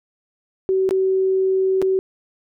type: tone with dropouts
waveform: sine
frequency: 380 Hz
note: F#4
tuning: 46 cents sharp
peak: -15 dBFS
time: 0.69-1.99 s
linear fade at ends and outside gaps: 0 ms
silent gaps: 0.891-0.909 / 1.817-1.824 s
effects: none